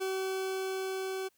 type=tone with level ramp; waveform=40% pulse; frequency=380.7 Hz; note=F#4; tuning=49 cents sharp; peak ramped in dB=-30 to -33 dBFS; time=0-1.29 s; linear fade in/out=20 ms; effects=white hiss -72 dBFS RMS until 1.37 s